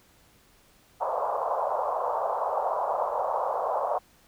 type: band-pass noise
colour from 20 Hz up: pink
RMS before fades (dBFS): -28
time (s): 1-3.99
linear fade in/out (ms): 20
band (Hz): 530 to 1100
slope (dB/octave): 48
effects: pink hiss -60 dBFS RMS until 4.27 s